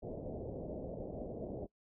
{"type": "low-pass noise", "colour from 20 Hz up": "white", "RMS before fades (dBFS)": -43, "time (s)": [0.02, 1.67], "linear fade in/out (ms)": 20, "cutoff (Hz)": 640, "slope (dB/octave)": 48, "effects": ["noise-tail reverb RT60 0.1 s tail -22 dB re dry"]}